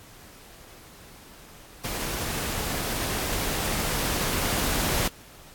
pink noise with level ramp, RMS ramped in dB -31 to -25 dBFS, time 1.84-5.08 s, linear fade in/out 5 ms, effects pink hiss -49 dBFS RMS until 5.54 s + AAC 64 kbps

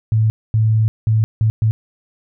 sine tone bursts at uneven times, 110 Hz, A2, in tune, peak -11 dBFS, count 5, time 0.12-0.3 / 0.54-0.88 / 1.07-1.24 / 1.41-1.5 / 1.62-1.71 s, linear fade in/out 0 ms, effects none

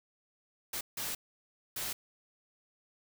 white noise bursts at uneven times, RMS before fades -37 dBFS, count 3, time 0.73-0.81 / 0.97-1.15 / 1.76-1.93 s, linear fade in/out 5 ms, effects none

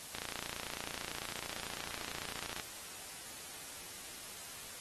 click train, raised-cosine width 0.2 ms, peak -21 dBFS, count 72, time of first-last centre 0.15-2.598 s, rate 29 Hz, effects white hiss -48 dBFS RMS until 4.8 s + AAC 32 kbps

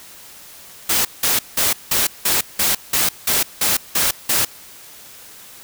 white noise bursts, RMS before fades -17 dBFS, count 11, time 0.89-4.45 s, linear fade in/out 5 ms, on 160 ms, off 180 ms, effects white hiss -41 dBFS RMS until 5.63 s

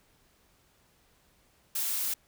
blue noise, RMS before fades -31 dBFS, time 1.75-2.14 s, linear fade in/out 5 ms, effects pink hiss -66 dBFS RMS until 2.27 s

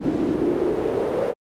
pink noise with band-pass filter sweep, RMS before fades -22 dBFS, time 0-1.34 s, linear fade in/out 50 ms, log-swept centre 280 to 520 Hz, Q 4.3, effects Opus 48 kbps

